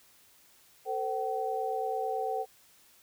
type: tone cluster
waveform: sine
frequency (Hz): 447 / 516 / 763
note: A4 / C5 / G5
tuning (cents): +27 / -24 / -47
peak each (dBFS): -34 / -37 / -32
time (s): 0.85-2.46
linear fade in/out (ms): 50
effects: white hiss -61 dBFS RMS until 3.02 s